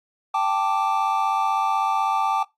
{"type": "chord", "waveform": "triangle", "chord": "G suspended second", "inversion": "none", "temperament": "equal", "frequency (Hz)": [784, 880, 1174.7], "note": ["G5", "A5", "D6"], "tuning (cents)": [0, 0, 0], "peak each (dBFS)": [-22, -22, -22], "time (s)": [0.34, 2.43], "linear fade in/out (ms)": 5, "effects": ["noise-tail reverb RT60 0.2 s tail -22 dB re dry", "AAC 48 kbps"]}